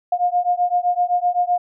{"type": "beating tone pair", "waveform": "sine", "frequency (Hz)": [708, 715.8], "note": ["F5", "F5"], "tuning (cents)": [23, 42], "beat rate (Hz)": 7.8, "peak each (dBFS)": -19, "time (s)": [0.12, 1.58], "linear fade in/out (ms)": 5, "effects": []}